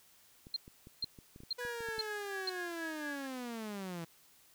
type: clicks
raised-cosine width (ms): 3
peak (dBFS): -39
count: 12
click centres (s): 0.469 / 0.679 / 0.871 / 1.042 / 1.188 / 1.361 / 1.404 / 1.435 / 1.651 / 1.806 / 1.887 / 1.982
type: tone bursts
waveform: sine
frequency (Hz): 4186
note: C8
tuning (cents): 0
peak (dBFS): -32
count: 5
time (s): 0.54-2.495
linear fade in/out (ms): 2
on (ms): 23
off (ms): 460
type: linear sweep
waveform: sawtooth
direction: down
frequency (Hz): 493.9 to 162.2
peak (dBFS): -36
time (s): 1.58-4.05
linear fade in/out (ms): 10
type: tone with tremolo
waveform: sine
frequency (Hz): 1661.2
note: G#6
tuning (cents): 0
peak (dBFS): -39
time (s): 1.6-3.27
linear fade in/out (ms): 10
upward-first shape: sine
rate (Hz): 4.2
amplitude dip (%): 75
effects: white hiss -64 dBFS RMS until 4.54 s